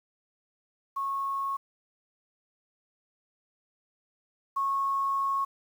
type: tone pair in turn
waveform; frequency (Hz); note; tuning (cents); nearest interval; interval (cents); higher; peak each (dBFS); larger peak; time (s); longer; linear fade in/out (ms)
sine; 1097 / 1097; C#6 / C#6; -18 / -18; unison; 0; neither; -28 / -25; second; 0.96-1.57 / 4.56-5.45; second; 10
effects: 9-bit